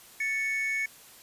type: tone pair together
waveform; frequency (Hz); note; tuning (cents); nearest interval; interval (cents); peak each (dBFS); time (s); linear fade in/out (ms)
triangle; 1760 / 2217; A6 / C#7; 0 / 0; major third; 400; -33 / -26; 0.2-0.86; 5
effects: white hiss -52 dBFS RMS until 1.22 s + resampled to 32000 Hz